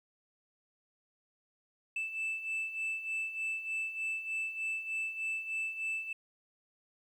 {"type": "beating tone pair", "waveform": "sine", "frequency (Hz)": [2637, 2640.3], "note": ["E7", "E7"], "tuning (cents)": [0, 2], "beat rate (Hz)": 3.3, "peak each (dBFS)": [-38, -33], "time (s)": [1.96, 6.13], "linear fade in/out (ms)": 5, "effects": ["tanh soft clip ceiling -31 dBFS", "11-bit"]}